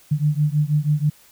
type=beating tone pair; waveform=sine; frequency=146.9 / 153.1 Hz; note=D3 / D#3; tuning=+1 / -28 cents; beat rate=6.2 Hz; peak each=-19 / -20 dBFS; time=0.11-1.1 s; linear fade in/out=10 ms; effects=white hiss -52 dBFS RMS until 1.31 s